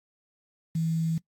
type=tone with quantisation; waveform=sine; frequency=162.8 Hz; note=E3; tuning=21 cents flat; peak=-24 dBFS; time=0.75-1.18 s; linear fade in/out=5 ms; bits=8; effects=noise-tail reverb RT60 0.1 s tail -20 dB re dry + AAC 64 kbps